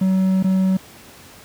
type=tone with dropouts; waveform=triangle; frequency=188.8 Hz; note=F#3; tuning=35 cents sharp; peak=-12 dBFS; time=0.01-0.77 s; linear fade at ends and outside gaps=5 ms; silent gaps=0.427-0.442 s; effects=pink hiss -43 dBFS RMS until 1.44 s + high-pass 80 Hz 12 dB/octave